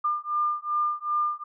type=beating tone pair; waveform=sine; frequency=1200 / 1202.6 Hz; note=D6 / D6; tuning=+37 / +41 cents; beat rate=2.6 Hz; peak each=-27 / -27 dBFS; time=0.04-1.44 s; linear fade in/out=10 ms; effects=none